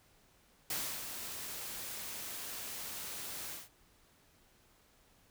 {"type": "noise with ADSR envelope", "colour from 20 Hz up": "white", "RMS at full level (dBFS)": -36, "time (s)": [0.7, 3.69], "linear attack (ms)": 4, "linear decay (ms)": 300, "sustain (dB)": -7, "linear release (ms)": 170, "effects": ["pink hiss -67 dBFS RMS until 5.3 s"]}